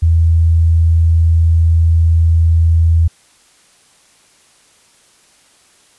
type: tone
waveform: sine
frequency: 82.41 Hz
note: E2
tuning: in tune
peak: -7 dBFS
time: 0.02-3.08 s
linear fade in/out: 10 ms
effects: white hiss -50 dBFS RMS until 5.98 s + resampled to 24000 Hz